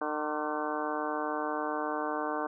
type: harmonic tone with a mistuned harmonic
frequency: 151.7 Hz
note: D#3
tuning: 44 cents flat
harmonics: 2 / 3 / 4 / 5 / 6 / 7 / 8 / 9 / 10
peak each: -37 / -38 / -38 / -38 / -39 / -39 / -39 / -45 / -41 dBFS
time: 0.01-2.47 s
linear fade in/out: 5 ms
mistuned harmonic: 8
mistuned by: -65 cents
effects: none

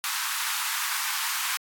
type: high-pass noise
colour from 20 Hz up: pink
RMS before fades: -29 dBFS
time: 0.04-1.57 s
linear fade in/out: 0 ms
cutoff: 940 Hz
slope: 48 dB/octave
effects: AAC 64 kbps

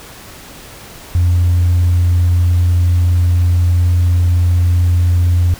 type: tone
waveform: sine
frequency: 87.7 Hz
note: F2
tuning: 8 cents sharp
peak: -7 dBFS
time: 1.15-5.54 s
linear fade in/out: 0 ms
effects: tanh soft clip ceiling -6 dBFS + pink hiss -35 dBFS RMS until 5.59 s

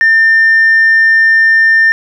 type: tone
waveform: sine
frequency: 1800 Hz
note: A6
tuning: 39 cents sharp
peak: -3 dBFS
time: 0.01-1.92 s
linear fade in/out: 0 ms
effects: tanh soft clip ceiling -2 dBFS + 7-bit

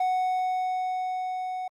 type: tone with level ramp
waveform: triangle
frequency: 740 Hz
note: F#5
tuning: in tune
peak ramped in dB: -20 to -28 dBFS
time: 0-1.68 s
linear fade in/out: 5 ms
effects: Opus 32 kbps

